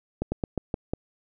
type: slowing click train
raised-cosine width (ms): 2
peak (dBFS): -13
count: 6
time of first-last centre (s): 0.22-0.935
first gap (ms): 100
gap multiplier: 1.18
effects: none